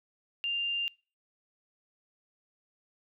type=tone; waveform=sine; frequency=2794 Hz; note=F7; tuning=in tune; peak=-29 dBFS; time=0.44-0.88 s; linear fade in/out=0 ms; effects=noise-tail reverb RT60 0.4 s tail -26 dB re dry